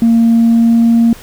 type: tone with pitch glide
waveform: sine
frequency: 230 to 231.6 Hz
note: A#3 to A#3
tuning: -23 to -11 cents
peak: -4 dBFS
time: 0.02-1.13 s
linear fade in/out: 2 ms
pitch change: +12 cents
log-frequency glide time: 0.3-0.89 s
effects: tanh soft clip ceiling -3 dBFS + pink hiss -36 dBFS RMS until 1.22 s